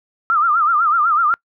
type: tone with vibrato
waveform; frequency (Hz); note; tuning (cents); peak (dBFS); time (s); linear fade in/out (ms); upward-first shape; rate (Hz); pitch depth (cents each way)
sine; 1284; E6; -46; -12; 0.3-1.34; 0; sine; 8; 140
effects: noise-tail reverb RT60 0.1 s tail -26 dB re dry